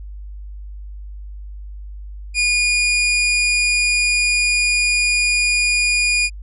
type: tone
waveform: sawtooth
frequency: 2440 Hz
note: D#7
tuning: 34 cents flat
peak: -11 dBFS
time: 2.34-6.3 s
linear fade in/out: 50 ms
effects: added 50 Hz sine -30 dBFS peak until 6.42 s + resampled to 24000 Hz